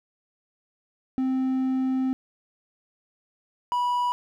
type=tone pair in turn; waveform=triangle; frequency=261 / 978 Hz; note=C4 / B5; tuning=-4 / -17 cents; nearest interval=octave + major seventh; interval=2287 cents; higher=second; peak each=-20 dBFS; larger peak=neither; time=1.18-2.13 / 3.72-4.12 s; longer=first; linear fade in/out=0 ms; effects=none